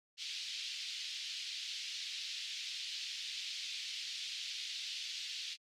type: band-pass noise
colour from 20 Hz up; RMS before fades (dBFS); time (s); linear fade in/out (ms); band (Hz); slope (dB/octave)
white; -43; 0.17-5.57; 50; 2700 to 4700; 24
effects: Opus 48 kbps